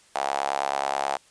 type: tone with high-pass filter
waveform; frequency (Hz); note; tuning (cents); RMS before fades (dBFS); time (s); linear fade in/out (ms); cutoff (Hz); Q
sawtooth; 69.3; C#2; 0; -27; 0.15-1.17; 5; 760; 4.6
effects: white hiss -57 dBFS RMS until 1.3 s + resampled to 22050 Hz